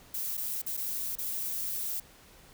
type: noise with dropouts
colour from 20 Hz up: violet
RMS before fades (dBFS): -34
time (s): 0.14-2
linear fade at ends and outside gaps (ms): 5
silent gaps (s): 0.371-0.375 / 0.618-0.663 / 0.769-0.774 / 1.155-1.184
effects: pink hiss -56 dBFS RMS until 2.53 s